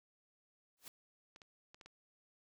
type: noise with exponential growth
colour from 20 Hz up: white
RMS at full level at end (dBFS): -47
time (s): 0.77-0.88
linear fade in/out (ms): 1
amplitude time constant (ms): 22
type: clicks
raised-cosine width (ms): 0.2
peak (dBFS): -38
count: 5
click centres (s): 1.361 / 1.418 / 1.745 / 1.812 / 1.86
effects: none